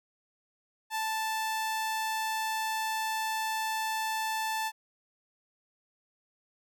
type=tone; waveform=sawtooth; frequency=880 Hz; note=A5; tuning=in tune; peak=-26 dBFS; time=0.9-4.72 s; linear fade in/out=50 ms; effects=none